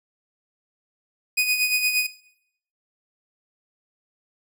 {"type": "tone with tremolo", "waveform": "sawtooth", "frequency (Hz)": 2489, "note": "D#7", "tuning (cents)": 0, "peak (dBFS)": -14, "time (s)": [1.37, 2.07], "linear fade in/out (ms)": 10, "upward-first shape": "sine", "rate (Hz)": 8.6, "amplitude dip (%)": 50, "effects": ["noise-tail reverb RT60 0.7 s tail -17 dB re dry"]}